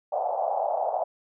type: band-pass noise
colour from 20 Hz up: white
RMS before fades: -27 dBFS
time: 0.12-1.04 s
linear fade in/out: 10 ms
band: 600 to 780 Hz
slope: 48 dB/octave
effects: none